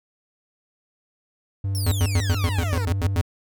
triangle tone, 97.9 Hz, G2, 2 cents flat, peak -20 dBFS, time 1.64-3.21 s, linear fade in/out 5 ms
15% pulse exponential sweep, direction down, 5610 to 438.1 Hz, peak -24 dBFS, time 1.75-2.85 s, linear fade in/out 0 ms
square tone bursts, 85.1 Hz, F2, 44 cents flat, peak -20 dBFS, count 10, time 1.86-3.214 s, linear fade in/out 5 ms, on 58 ms, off 86 ms
effects none

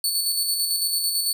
20% pulse tone with tremolo, 4457 Hz, C#8, 9 cents sharp, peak -14 dBFS, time 0.04-1.33 s, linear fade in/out 2 ms, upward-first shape square, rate 9 Hz, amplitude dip 35%, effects none

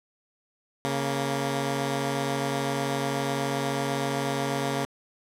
10% pulse tone pair together, 138.24 / 233.1 Hz, C#3 / A#3, -4 / 0 cents, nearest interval major sixth, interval 904 cents, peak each -19 / -23 dBFS, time 0.85-4.85 s, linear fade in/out 0 ms, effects low-pass 12000 Hz 12 dB/octave

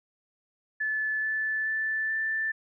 sine tone with pitch steps, 1735 / 1746.1 / 1757.2 / 1768.4 Hz, A6 / A6 / A6 / A6, -25 / -14 / -3 / +8 cents, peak -26 dBFS, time 0.8-2.52 s, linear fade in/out 10 ms, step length 430 ms, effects none

